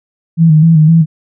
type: tone with vibrato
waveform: sine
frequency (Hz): 159.6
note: D#3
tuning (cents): +44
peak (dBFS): -3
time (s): 0.37-1.06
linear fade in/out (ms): 50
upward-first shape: square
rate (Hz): 3.9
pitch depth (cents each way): 54
effects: none